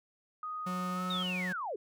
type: tone with pitch glide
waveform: sine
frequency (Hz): 1245 to 1287.4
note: D#6 to E6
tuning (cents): +1 to -41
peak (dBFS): -36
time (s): 0.43-1.23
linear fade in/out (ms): 2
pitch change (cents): +58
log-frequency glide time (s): 0.93-1.01
type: tone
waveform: 45% pulse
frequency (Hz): 182.2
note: F#3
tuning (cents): -26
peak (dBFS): -35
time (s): 0.66-1.53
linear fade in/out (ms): 10
type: linear sweep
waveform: sine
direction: down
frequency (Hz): 3800 to 361.1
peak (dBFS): -34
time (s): 1.1-1.76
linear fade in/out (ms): 5
effects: none